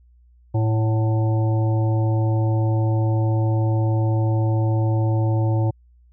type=harmonic tone with a mistuned harmonic; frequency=110.8 Hz; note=A2; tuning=13 cents sharp; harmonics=1 / 3 / 5 / 7 / 8; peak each=-17 / -27 / -31 / -34 / -35 dBFS; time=0.54-5.71 s; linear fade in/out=10 ms; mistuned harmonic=7; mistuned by=-52 cents; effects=added 60 Hz sine -50 dBFS peak until 6.12 s